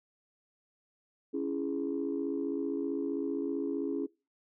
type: chord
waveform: sine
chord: C# minor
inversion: none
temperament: just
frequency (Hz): 277.2 / 332.6 / 415.8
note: C#4 / E4 / G#4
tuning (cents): 0 / +16 / +2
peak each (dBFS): -33 / -35 / -35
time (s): 1.33-4.07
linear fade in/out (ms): 20
effects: noise-tail reverb RT60 0.3 s tail -24 dB re dry + tanh soft clip ceiling -23 dBFS